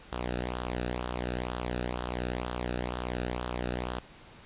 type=tone with flanger; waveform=sawtooth; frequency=61.2 Hz; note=B1; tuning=15 cents flat; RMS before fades=-34 dBFS; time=0.12-3.99 s; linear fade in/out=5 ms; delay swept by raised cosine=0.43 to 0.96 ms; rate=2.1 Hz; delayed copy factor=-0.7; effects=pink hiss -52 dBFS RMS until 4.45 s + resampled to 8000 Hz